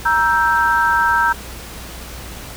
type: chord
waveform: sine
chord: E diminished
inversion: second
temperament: equal with one note detuned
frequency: 940.4 / 1318.5 / 1568 Hz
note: Bb5 / E6 / G6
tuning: +15 / 0 / 0 cents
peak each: -16 / -19 / -16 dBFS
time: 0.05-1.33 s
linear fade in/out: 10 ms
effects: added 60 Hz sine -35 dBFS peak until 2.56 s + pink hiss -34 dBFS RMS until 2.56 s